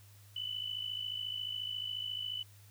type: tone with amplitude modulation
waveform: sine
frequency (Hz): 2991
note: F#7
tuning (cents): +18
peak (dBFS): -33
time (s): 0.36-2.43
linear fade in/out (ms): 5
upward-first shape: sine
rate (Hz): 54.2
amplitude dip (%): 70
effects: added 101 Hz sine -56 dBFS peak until 2.7 s + white hiss -63 dBFS RMS until 2.7 s